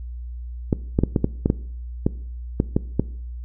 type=clicks; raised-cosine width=3 ms; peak=-4 dBFS; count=11; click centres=0.728 / 0.989 / 1.036 / 1.162 / 1.244 / 1.459 / 1.501 / 2.065 / 2.601 / 2.765 / 2.996 s; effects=noise-tail reverb RT60 0.6 s tail -20 dB re dry + added 60 Hz sine -30 dBFS peak until 3.44 s

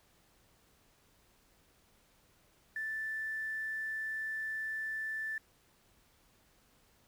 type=tone with quantisation; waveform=sine; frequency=1761 Hz; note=A6; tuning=1 cent sharp; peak=-35 dBFS; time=2.76-5.38 s; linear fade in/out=2 ms; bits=10; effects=pink hiss -68 dBFS RMS until 7.07 s

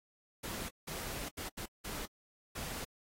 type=noise bursts at uneven times; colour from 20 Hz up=pink; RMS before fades=-42 dBFS; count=6; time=0.43-0.69 / 0.87-1.29 / 1.37-1.49 / 1.57-1.66 / 1.84-2.06 / 2.55-2.85 s; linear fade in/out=10 ms; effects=AAC 48 kbps

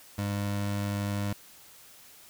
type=tone; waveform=25% pulse; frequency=101.4 Hz; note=G#2; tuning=41 cents flat; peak=-25 dBFS; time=0.18-1.33 s; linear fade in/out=5 ms; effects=white hiss -53 dBFS RMS until 2.29 s

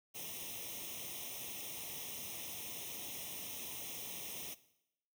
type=noise with comb filter; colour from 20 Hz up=white; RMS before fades=-45 dBFS; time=0.14-4.55 s; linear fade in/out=20 ms; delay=0.33 ms; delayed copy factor=+0.9; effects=noise-tail reverb RT60 0.8 s tail -17 dB re dry + high-pass 80 Hz 12 dB/octave

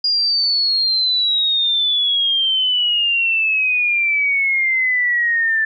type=exponential sweep; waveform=sine; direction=down; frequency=4865 to 1760 Hz; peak=-14 dBFS; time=0.04-5.65 s; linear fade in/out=5 ms; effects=none

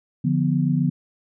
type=chord; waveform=sine; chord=B diminished; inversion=first; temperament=equal; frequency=146.83 / 174.61 / 246.9 Hz; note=D3 / F3 / B3; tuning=0 / 0 / 0 cents; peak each=-21 / -22 / -23 dBFS; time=0.24-0.9 s; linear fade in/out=10 ms; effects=none

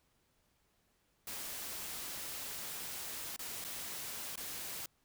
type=noise with dropouts; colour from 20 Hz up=white; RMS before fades=-43 dBFS; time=1.27-4.86 s; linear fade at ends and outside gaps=2 ms; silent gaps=3.363-3.392 / 3.642-3.647 / 4.358-4.375 s; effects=pink hiss -75 dBFS RMS until 5.04 s

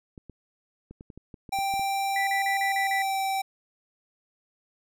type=clicks; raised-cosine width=3 ms; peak=-30 dBFS; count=11; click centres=0.178 / 0.297 / 0.91 / 1.009 / 1.102 / 1.176 / 1.342 / 1.492 / 1.588 / 1.739 / 1.795 s
type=tone with pitch glide; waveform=square; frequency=785 to 775.1 Hz; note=G5 to G5; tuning=+2 to -20 cents; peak=-26 dBFS; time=1.52-3.42 s; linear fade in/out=10 ms; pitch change=-22 cents; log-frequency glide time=2.6-3.21 s
type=tone bursts; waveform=sine; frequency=1975.5 Hz; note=B6; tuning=in tune; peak=-26 dBFS; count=6; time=2.16-3.02 s; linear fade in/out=2 ms; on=110 ms; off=40 ms
effects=none

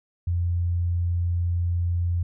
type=tone; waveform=sine; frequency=86.9 Hz; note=F2; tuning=8 cents flat; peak=-21 dBFS; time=0.27-2.23 s; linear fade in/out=5 ms; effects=none

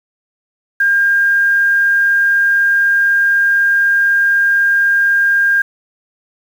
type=tone with quantisation; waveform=sine; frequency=1606 Hz; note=G6; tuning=41 cents sharp; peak=-9 dBFS; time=0.8-5.62 s; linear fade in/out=5 ms; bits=6; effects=none

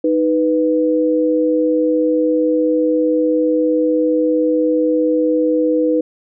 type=tone pair together; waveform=sine; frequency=311.6 / 494.6 Hz; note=D#4 / B4; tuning=+3 / +3 cents; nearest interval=minor sixth; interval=800 cents; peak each=-15 dBFS; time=0.04-6.01 s; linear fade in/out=5 ms; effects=none

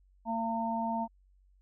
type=harmonic tone; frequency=227.3 Hz; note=A#3; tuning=43 cents flat; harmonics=1 / 3 / 4; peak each=-34 / -36 / -33 dBFS; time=0.25-1.08 s; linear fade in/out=50 ms; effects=added 47 Hz sine -61 dBFS peak until 1.61 s

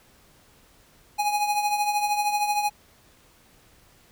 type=tone with tremolo; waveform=square; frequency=830.6 Hz; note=G#5; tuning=in tune; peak=-20 dBFS; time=1.18-2.7 s; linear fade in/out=20 ms; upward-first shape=triangle; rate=13 Hz; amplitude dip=65%; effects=pink hiss -57 dBFS RMS until 4.11 s

